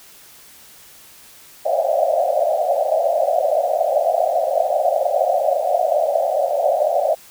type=band-pass noise; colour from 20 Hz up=pink; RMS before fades=-18 dBFS; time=1.65-7.15 s; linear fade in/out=10 ms; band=550 to 740 Hz; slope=96 dB/octave; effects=white hiss -45 dBFS RMS until 7.3 s